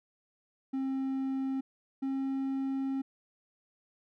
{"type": "tone pair in turn", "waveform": "triangle", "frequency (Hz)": [266.9, 269.1], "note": ["C4", "C4"], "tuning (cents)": [35, 49], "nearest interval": "unison", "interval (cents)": 14, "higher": "second", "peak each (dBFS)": -28, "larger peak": "neither", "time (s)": [[0.73, 1.61], [2.02, 3.02]], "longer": "second", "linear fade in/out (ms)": 10, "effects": []}